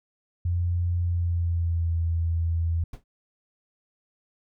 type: tone with pitch glide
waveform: sine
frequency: 87.31 to 83.27 Hz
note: F2 to E2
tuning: 0 to +18 cents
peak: -22 dBFS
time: 0.45-2.84 s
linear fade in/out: 5 ms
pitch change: -82 cents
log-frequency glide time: 1.01-1.95 s
type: noise with exponential decay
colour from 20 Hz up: brown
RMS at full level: -32 dBFS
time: 2.93-3.04 s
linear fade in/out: 5 ms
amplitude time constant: 22 ms
effects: none